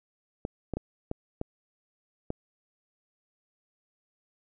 clicks, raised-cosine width 2 ms, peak -18 dBFS, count 6, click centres 0.451 / 0.737 / 0.77 / 1.114 / 1.414 / 2.304 s, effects none

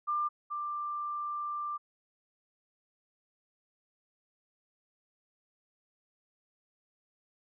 sine tone pair in turn, 1193 / 1184.1 Hz, D6 / D6, +27 / +14 cents, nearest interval unison, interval 13 cents, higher first, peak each -28 / -33 dBFS, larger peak first, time 0.07-0.29 / 0.5-1.78 s, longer second, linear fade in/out 20 ms, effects none

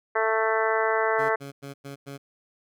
harmonic tone, 221.3 Hz, A3, 10 cents sharp, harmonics 2 / 3 / 4 / 5 / 6 / 7 / 8 / 9, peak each -26 / -28 / -29 / -30 / -31 / -31 / -32 / -33 dBFS, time 0.15-1.36 s, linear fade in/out 10 ms
15% pulse tone bursts, 139.5 Hz, C#3, 11 cents sharp, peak -30 dBFS, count 5, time 1.18-2.18 s, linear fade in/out 20 ms, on 120 ms, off 100 ms
effects none

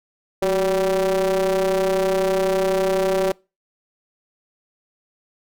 square ring-modulated tone, 98 Hz, G2, in tune, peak -15 dBFS, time 0.42-3.32 s, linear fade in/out 5 ms, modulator 474 Hz, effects noise-tail reverb RT60 0.3 s tail -26 dB re dry

